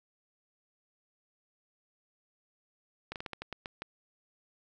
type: slowing click train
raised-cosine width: 0.3 ms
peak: -22 dBFS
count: 9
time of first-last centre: 3.12-3.82 s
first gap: 38 ms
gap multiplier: 1.23
effects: none